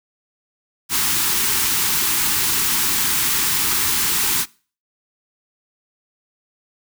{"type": "band-stop noise", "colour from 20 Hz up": "white", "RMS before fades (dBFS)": -19, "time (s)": [0.89, 4.46], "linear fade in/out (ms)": 50, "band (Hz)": [430, 810], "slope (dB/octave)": 96, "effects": ["noise-tail reverb RT60 0.4 s tail -23 dB re dry"]}